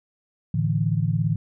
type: chord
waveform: sine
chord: A suspended fourth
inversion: none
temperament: equal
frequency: 110 / 146.83 / 164.81 Hz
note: A2 / D3 / E3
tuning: 0 / 0 / 0 cents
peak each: -24 dBFS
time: 0.54-1.36 s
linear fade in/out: 5 ms
effects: none